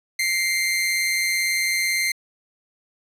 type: tone with amplitude modulation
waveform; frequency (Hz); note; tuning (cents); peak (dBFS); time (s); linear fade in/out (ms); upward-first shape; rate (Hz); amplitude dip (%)
sawtooth; 2094; C7; +1; -14; 0.19-2.12; 5; sine; 180; 55
effects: resampled to 32000 Hz